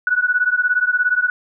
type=beating tone pair; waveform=sine; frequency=1468 / 1485 Hz; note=F#6 / F#6; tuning=-14 / +6 cents; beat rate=17 Hz; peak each=-17 / -18 dBFS; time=0.07-1.3 s; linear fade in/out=2 ms; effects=none